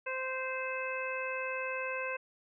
harmonic tone, 520 Hz, C5, 11 cents flat, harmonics 1 / 2 / 3 / 4 / 5, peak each -38 / -41 / -40 / -44 / -39 dBFS, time 0.06-2.17 s, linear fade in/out 10 ms, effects none

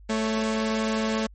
sawtooth tone pair together, 220 / 554.4 Hz, A3 / C#5, 0 / 0 cents, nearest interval octave + major third, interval 1600 cents, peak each -20 / -28 dBFS, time 0.09-1.27 s, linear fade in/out 10 ms, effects added 50 Hz sine -45 dBFS peak until 1.34 s + MP3 32 kbps

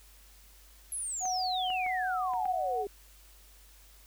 sine exponential sweep, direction down, 11300 to 392 Hz, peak -33 dBFS, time 0.92-2.87 s, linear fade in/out 2 ms
sine tone with vibrato, 740 Hz, F#5, in tune, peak -30 dBFS, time 1.2-2.86 s, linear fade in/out 50 ms, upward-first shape sine, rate 5.8 Hz, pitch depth 8 cents each way
clicks, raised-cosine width 0.5 ms, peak -32 dBFS, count 5, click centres 1.255 / 1.703 / 1.864 / 2.336 / 2.455 s
effects added 50 Hz sine -56 dBFS peak until 4.06 s + white hiss -59 dBFS RMS until 4.06 s

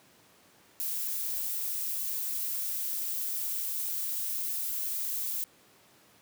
violet noise, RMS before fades -33 dBFS, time 0.8-5.44 s, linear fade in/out 0 ms, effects pink hiss -60 dBFS RMS until 6.21 s + high-pass 150 Hz 12 dB/octave

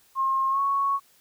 sine tone with pitch glide, 1070 to 1108.4 Hz, C6 to C#6, +38 to -1 cents, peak -21 dBFS, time 0.15-1 s, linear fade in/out 50 ms, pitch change +61 cents, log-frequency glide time 0.5-0.6 s, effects white hiss -60 dBFS RMS until 1.2 s

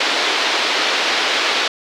white band-pass noise, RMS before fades -18 dBFS, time 0-1.68 s, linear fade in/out 5 ms, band 310 to 4300 Hz, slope 24 dB/octave, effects none

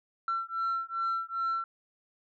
sine beating tone pair, 1348 / 1350.5 Hz, E6 / E6, +38 / +42 cents, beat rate 2.5 Hz, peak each -31 dBFS, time 0.28-1.64 s, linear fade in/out 2 ms, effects tanh soft clip ceiling -25 dBFS

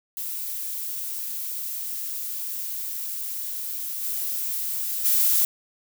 violet noise with level steps, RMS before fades -31 / -28 / -20 dBFS, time 0.17-5.45 s, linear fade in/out 2 ms, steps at 4.02 / 5.04 s, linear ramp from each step 20 ms, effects none

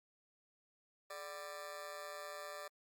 20% pulse tone with amplitude modulation, 590 Hz, D5, 8 cents sharp, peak -37 dBFS, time 1.1-2.68 s, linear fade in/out 5 ms, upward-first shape sine, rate 165 Hz, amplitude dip 80%, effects Opus 48 kbps

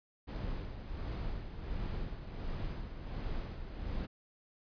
brown noise with tremolo, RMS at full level -37 dBFS, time 0.27-4.07 s, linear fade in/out 20 ms, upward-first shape sine, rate 1.4 Hz, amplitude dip 55%, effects resampled to 11025 Hz

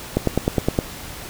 click train, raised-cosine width 2 ms, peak -3 dBFS, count 7, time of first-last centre 0.17-0.789 s, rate 9.7 Hz, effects pink hiss -35 dBFS RMS until 1.29 s

